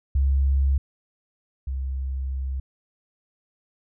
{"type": "tone pair in turn", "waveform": "sine", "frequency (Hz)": [68.2, 66.3], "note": ["C#2", "C2"], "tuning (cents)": [-28, 23], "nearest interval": "unison", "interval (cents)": 49, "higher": "first", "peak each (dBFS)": [-17, -25], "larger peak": "first", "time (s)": [[0.15, 0.78], [1.67, 2.6]], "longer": "second", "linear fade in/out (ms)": 5, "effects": []}